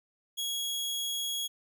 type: tone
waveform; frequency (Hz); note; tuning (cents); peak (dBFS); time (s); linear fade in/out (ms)
sawtooth; 3322; G#7; 0; -28; 0.37-1.48; 20
effects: none